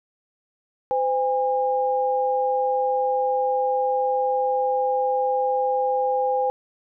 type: tone pair together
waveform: sine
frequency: 512 / 812.7 Hz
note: C5 / G#5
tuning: -38 / -38 cents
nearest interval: minor sixth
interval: 800 cents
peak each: -22 dBFS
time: 0.91-6.5 s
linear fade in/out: 0 ms
effects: none